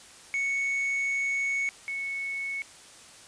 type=tone pair in turn; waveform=triangle / sine; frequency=2217 / 2208 Hz; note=C#7 / C#7; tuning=0 / -7 cents; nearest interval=unison; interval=7 cents; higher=first; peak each=-24 / -30 dBFS; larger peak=first; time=0.34-1.69 / 1.88-2.62 s; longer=first; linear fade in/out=0 ms; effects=white hiss -50 dBFS RMS until 3.27 s + resampled to 22050 Hz